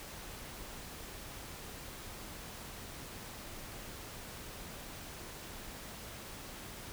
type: silence
effects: pink hiss -47 dBFS RMS until 6.92 s